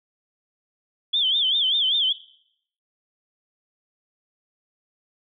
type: tone with vibrato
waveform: sine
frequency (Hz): 3322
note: G#7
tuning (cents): 0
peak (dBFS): -18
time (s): 1.13-2.13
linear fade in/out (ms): 10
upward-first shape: sine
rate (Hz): 5.1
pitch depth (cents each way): 160
effects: noise-tail reverb RT60 0.7 s tail -18 dB re dry